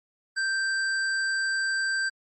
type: tone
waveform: square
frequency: 1568 Hz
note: G6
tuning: in tune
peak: -25 dBFS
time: 0.36-2.1 s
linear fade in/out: 20 ms
effects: low-pass 12000 Hz 12 dB/octave + MP3 32 kbps